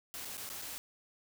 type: noise with dropouts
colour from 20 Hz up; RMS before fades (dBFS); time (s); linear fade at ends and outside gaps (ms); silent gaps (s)
white; -43; 0.14-0.78; 0; 0.248-0.253 / 0.371-0.378 / 0.491-0.5 / 0.616-0.621
effects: none